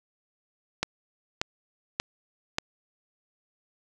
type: click train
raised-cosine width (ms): 0.2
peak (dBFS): -8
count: 4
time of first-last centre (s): 0.83-2.584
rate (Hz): 1.71
effects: none